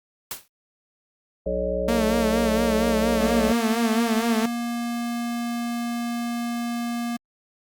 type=noise with exponential decay; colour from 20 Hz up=white; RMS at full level=-27 dBFS; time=0.31-0.48 s; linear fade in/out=2 ms; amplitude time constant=35 ms
type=harmonic tone; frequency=61.3 Hz; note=B1; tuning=12 cents flat; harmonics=1 / 3 / 5 / 7 / 9 / 10; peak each=-31 / -32 / -38 / -30 / -26 / -29 dBFS; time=1.46-3.52 s; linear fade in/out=5 ms
type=tone with vibrato; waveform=sawtooth; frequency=226 Hz; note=A3; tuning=47 cents sharp; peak=-17 dBFS; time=1.88-4.46 s; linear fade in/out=5 ms; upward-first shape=sine; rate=4.3 Hz; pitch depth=61 cents each way
type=tone; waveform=square; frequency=236.8 Hz; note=A#3; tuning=27 cents sharp; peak=-26 dBFS; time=3.2-7.17 s; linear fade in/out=10 ms
effects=Opus 48 kbps